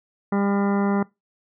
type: harmonic tone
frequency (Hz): 200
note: G3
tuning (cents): +35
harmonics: 1 / 2 / 3 / 4 / 5 / 6 / 7 / 9 / 10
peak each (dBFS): -20 / -27 / -33 / -31 / -34 / -35 / -36 / -43 / -43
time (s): 0.32-1.03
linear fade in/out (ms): 5
effects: noise-tail reverb RT60 0.2 s tail -22 dB re dry